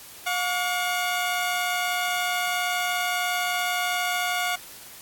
15% pulse tone pair together, 717 / 1136.3 Hz, F5 / C#6, +45 / +43 cents, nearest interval minor sixth, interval 798 cents, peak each -18 / -25 dBFS, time 0.26-4.56 s, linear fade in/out 10 ms, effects white hiss -44 dBFS RMS until 5.01 s + AAC 64 kbps

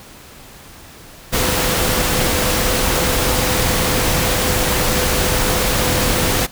sine tone in noise, 504 Hz, B4, 35 cents sharp, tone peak -25 dBFS, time 1.32-6.47 s, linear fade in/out 20 ms, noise pink, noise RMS -17 dBFS, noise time 1.32-6.47 s, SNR -11 dB, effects pink hiss -40 dBFS RMS until 6.51 s

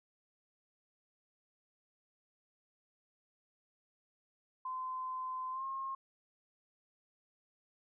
sine tone with pitch glide, 1030 to 1073.1 Hz, C6 to C6, -28 to +43 cents, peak -37 dBFS, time 4.65-5.95 s, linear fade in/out 5 ms, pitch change +71 cents, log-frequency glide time 5.51-5.64 s, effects none

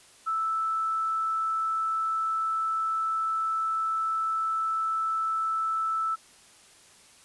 sine tone, 1317 Hz, E6, 2 cents flat, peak -25 dBFS, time 0.26-6.16 s, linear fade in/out 20 ms, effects white hiss -55 dBFS RMS until 7.24 s + resampled to 24000 Hz

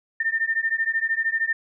sine beating tone pair, 1800 / 1813 Hz, A6 / A#6, +39 / -49 cents, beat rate 13 Hz, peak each -24 dBFS, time 0.2-1.53 s, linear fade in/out 5 ms, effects none

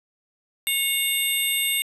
sine tone cluster, 2183 / 2805 / 3614 / 8240 / 11560 Hz, C#7 / F7 / A7 / C9 / F#9, -27 / +7 / +46 / -28 / -41 cents, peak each -27 dBFS, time 0.67-1.82 s, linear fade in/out 0 ms, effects tanh soft clip ceiling -11 dBFS + 9-bit

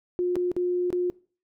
sine tone with dropouts, 357.2 Hz, F4, 39 cents sharp, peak -22 dBFS, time 0.19-1.1 s, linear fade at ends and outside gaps 0 ms, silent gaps 0.356-0.365 / 0.516-0.565 / 0.904-0.928 s, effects noise-tail reverb RT60 0.4 s tail -22 dB re dry

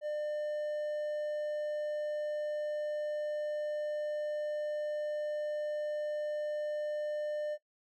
triangle tone, 600 Hz, D5, 37 cents sharp, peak -31 dBFS, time 0.01-7.58 s, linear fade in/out 50 ms, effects noise-tail reverb RT60 0.1 s tail -17 dB re dry

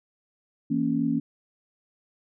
sine chord, A# diminished, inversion second, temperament equal, 164.81 / 233.1 / 277.2 Hz, E3 / A#3 / C#4, 0 / 0 / 0 cents, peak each -30 / -26 / -25 dBFS, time 0.7-1.2 s, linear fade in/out 10 ms, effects none

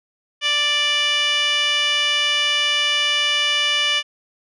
15% pulse tone with band-pass filter, 587.3 Hz, D5, in tune, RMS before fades -19 dBFS, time 0.41-4.03 s, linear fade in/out 50 ms, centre 3300 Hz, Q 7.8, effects resampled to 24000 Hz

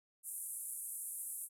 white band-pass noise, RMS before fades -44 dBFS, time 0.23-1.49 s, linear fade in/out 50 ms, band 8600 to 12000 Hz, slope 48 dB/octave, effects none

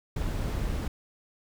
brown noise, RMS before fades -30 dBFS, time 0.16-0.88 s, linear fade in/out 5 ms, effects none

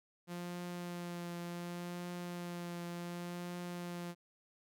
sawtooth tone with vibrato, 174.61 Hz, F3, in tune, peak -37 dBFS, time 0.27-4.15 s, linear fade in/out 50 ms, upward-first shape triangle, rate 0.68 Hz, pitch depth 19 cents each way, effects none

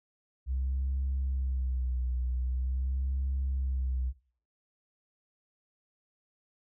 sine tone with vibrato, 64.5 Hz, C2, 24 cents flat, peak -27 dBFS, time 0.46-4.13 s, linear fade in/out 50 ms, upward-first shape sine, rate 0.44 Hz, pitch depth 66 cents each way, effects noise-tail reverb RT60 0.5 s tail -19 dB re dry + tanh soft clip ceiling -25 dBFS

